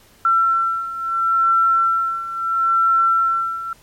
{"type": "beating tone pair", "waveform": "sine", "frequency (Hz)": [1348, 1348.74], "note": ["E6", "E6"], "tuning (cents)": [38, 39], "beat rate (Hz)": 0.74, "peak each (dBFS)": [-20, -16], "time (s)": [0.25, 3.73], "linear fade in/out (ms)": 2, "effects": ["pink hiss -51 dBFS RMS until 3.82 s", "MP3 64 kbps"]}